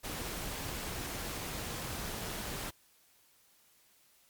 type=noise with amplitude modulation; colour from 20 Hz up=pink; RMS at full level=-37 dBFS; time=0.03-2.71 s; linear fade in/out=20 ms; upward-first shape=sine; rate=254 Hz; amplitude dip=50%; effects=white hiss -66 dBFS RMS until 4.29 s + MP3 96 kbps